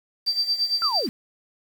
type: tone with tremolo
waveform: sine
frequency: 4676 Hz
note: D8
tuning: 8 cents flat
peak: -18 dBFS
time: 0.26-1.07 s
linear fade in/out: 20 ms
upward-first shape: sine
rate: 8.8 Hz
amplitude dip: 75%
type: linear sweep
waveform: sine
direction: down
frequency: 1396.9 to 196 Hz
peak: -25 dBFS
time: 0.82-1.09 s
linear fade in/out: 0 ms
effects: 7-bit